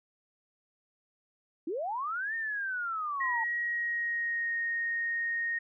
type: linear two-way sweep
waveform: sine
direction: up then down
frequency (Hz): 293.7 to 1846 to 879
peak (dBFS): -31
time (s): 1.67-3.44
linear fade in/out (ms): 5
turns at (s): 2.35
type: tone with pitch glide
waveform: sine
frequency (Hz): 1900 to 1858.8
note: A#6 to A#6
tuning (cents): +33 to -5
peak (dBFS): -29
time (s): 3.2-5.59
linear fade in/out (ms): 10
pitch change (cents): -38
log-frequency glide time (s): 3.57-4.56
effects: none